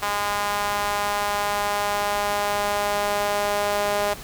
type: tone with high-pass filter sweep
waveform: sawtooth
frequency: 204.8 Hz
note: G#3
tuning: 24 cents flat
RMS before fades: -24 dBFS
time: 0.02-4.14 s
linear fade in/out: 10 ms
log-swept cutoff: 940 to 620 Hz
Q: 2.1
effects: pink hiss -39 dBFS RMS until 4.23 s